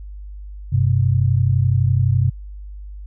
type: tone pair together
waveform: sine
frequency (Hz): 96.21 / 128.1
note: G2 / C3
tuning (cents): -32 / -36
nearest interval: perfect fourth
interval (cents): 496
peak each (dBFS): -16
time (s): 0.72-2.3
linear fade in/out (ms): 10
effects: added 50 Hz sine -31 dBFS peak until 3.06 s